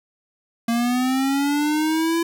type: linear sweep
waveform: square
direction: up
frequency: 230 to 337.6 Hz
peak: -19 dBFS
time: 0.68-2.23 s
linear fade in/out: 5 ms
effects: none